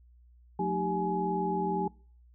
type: tone cluster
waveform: sine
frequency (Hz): 180.7 / 222.3 / 309.4 / 391.6 / 841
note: F#3 / A3 / D#4 / G4 / G#5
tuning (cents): -41 / +18 / -10 / -2 / +22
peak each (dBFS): -32 / -40 / -39 / -33 / -31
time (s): 0.59-1.88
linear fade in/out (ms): 5
effects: noise-tail reverb RT60 0.5 s tail -26 dB re dry + added 60 Hz sine -55 dBFS peak until 2.34 s